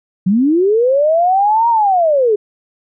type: linear two-way sweep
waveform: sine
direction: up then down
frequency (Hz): 174.61 to 949 to 400.3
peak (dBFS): -9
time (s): 0.26-2.36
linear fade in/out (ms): 10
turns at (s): 1.69
effects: none